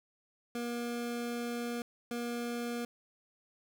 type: tone bursts at uneven times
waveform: 25% pulse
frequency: 238.2 Hz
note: A#3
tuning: 38 cents sharp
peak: -31 dBFS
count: 2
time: 0.55-1.82 / 2.11-2.85 s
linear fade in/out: 2 ms
effects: none